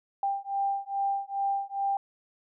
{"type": "beating tone pair", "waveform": "sine", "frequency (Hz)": [791, 793.4], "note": ["G5", "G5"], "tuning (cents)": [15, 21], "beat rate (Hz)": 2.4, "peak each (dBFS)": -30, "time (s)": [0.23, 1.97], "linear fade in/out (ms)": 2, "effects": []}